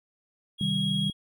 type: tone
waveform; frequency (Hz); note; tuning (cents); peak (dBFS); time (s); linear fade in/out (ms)
triangle; 3295; G#7; -14; -27; 0.58-1.13; 50
type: chord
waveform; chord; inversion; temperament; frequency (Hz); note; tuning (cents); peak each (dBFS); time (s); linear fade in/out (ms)
sine; C minor; none; just; 130.81 / 156.98 / 196.22; C3 / Eb3 / G3; 0 / +16 / +2; -34 / -30 / -28; 0.61-1.1; 2
effects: none